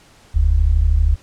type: tone pair together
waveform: sine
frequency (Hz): 42.18 / 75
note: E1 / D2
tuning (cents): +41 / +37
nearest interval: minor seventh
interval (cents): 996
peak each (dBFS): -14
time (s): 0.34-1.16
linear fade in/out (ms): 20
effects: pink hiss -49 dBFS RMS until 1.22 s + low-pass 9000 Hz 12 dB/octave